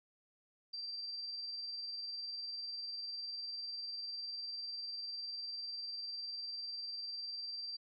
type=tone with tremolo; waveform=sine; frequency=4699 Hz; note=D8; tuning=in tune; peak=-39 dBFS; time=0.73-7.77 s; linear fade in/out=10 ms; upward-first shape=sine; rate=20 Hz; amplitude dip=35%; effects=none